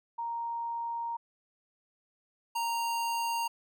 sine / square tone pair in turn, 932.3 / 928.9 Hz, A#5 / A#5, 0 / -6 cents, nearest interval unison, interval 6 cents, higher first, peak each -32 / -30 dBFS, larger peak second, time 0.18-1.17 / 2.55-3.48 s, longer first, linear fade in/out 10 ms, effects none

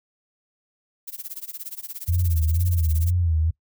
violet noise with tremolo, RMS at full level -32 dBFS, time 1.07-3.11 s, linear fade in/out 10 ms, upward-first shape sine, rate 17 Hz, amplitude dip 95%
sine tone with vibrato, 83.8 Hz, E2, 29 cents sharp, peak -18 dBFS, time 2.08-3.51 s, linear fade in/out 10 ms, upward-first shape sine, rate 2.1 Hz, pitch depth 110 cents each way
effects noise-tail reverb RT60 0.1 s tail -22 dB re dry

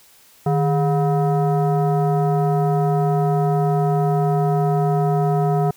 sine tone with frequency modulation, 154.1 Hz, D#3, 16 cents flat, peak -15 dBFS, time 0.46-5.71 s, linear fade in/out 5 ms, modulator 565 Hz, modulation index 1, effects white hiss -51 dBFS RMS until 5.76 s

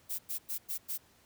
violet noise bursts, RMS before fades -36 dBFS, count 5, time 0.09-0.98 s, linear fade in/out 20 ms, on 98 ms, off 100 ms, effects pink hiss -64 dBFS RMS until 1.25 s + high-pass 60 Hz 12 dB/octave

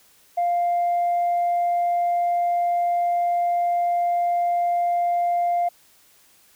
sine tone, 698.5 Hz, F5, in tune, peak -17 dBFS, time 0.37-5.69 s, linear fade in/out 10 ms, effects tanh soft clip ceiling -16 dBFS + white hiss -56 dBFS RMS until 6.55 s

